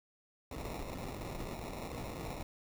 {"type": "noise with sample-and-hold", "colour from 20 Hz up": "pink", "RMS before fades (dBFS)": -42, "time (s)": [0.51, 2.43], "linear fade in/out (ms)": 5, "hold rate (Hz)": 1575, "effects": []}